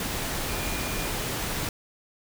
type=tone in noise; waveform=sine; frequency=2420 Hz; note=D#7; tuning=49 cents flat; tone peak=-39 dBFS; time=0.49-1.08 s; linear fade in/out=2 ms; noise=pink; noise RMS=-30 dBFS; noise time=0-1.69 s; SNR=-12 dB; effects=none